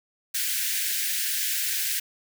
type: high-pass noise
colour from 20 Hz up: white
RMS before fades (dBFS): -27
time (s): 0.34-2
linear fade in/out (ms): 10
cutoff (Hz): 1500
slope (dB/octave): 96
effects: none